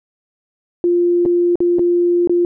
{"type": "tone with dropouts", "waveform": "sine", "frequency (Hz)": 349.2, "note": "F4", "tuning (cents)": 0, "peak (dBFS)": -11, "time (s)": [0.84, 2.45], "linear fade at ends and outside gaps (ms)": 1, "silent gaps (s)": [[1.253, 1.259], [1.556, 1.604], [1.786, 1.793], [2.274, 2.295]], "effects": []}